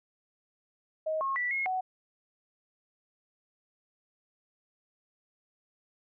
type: tone with pitch steps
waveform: sine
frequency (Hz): 629 / 1083 / 1964 / 2162 / 746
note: D#5 / C#6 / B6 / C#7 / F#5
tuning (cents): +19 / -41 / -10 / -44 / +14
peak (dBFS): -28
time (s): 1.06-1.81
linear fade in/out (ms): 10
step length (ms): 150
effects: none